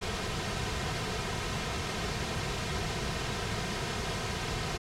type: noise with comb filter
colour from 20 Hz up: pink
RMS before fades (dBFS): -33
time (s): 0.01-4.78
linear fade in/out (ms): 20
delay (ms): 3.5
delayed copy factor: -0.55
effects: low-pass 6000 Hz 12 dB/octave